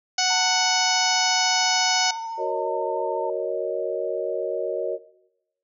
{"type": "harmonic tone", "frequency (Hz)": 740, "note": "F#5", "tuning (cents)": 0, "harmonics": [1, 2, 3, 4, 5, 6, 7, 8, 9], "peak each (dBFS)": [-25, -30, -29, -29, -34, -28, -25, -28, -31], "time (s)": [0.18, 2.11], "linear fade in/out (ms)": 5}
{"type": "tone with vibrato", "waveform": "sine", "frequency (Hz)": 906, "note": "A#5", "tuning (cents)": -50, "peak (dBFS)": -28, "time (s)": [0.3, 3.3], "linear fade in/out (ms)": 5, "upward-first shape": "triangle", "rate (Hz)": 14, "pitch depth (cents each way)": 21}
{"type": "chord", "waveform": "sine", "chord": "D# minor seventh", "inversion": "first", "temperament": "equal", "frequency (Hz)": [370, 466.2, 554.4, 622.3], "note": ["F#4", "A#4", "C#5", "D#5"], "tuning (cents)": [0, 0, 0, 0], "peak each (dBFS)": -29, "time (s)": [2.37, 4.99], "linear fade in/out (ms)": 50}
{"effects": ["noise-tail reverb RT60 0.9 s tail -18 dB re dry"]}